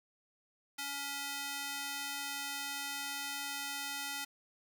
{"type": "tone with high-pass filter", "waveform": "square", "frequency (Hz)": 281.3, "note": "C#4", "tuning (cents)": 26, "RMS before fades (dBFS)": -40, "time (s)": [0.78, 4.25], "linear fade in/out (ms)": 10, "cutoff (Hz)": 1400, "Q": 0.53, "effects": []}